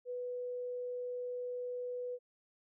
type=tone; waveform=sine; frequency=493.9 Hz; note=B4; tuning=in tune; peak=-37 dBFS; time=0.05-2.19 s; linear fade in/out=50 ms; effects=none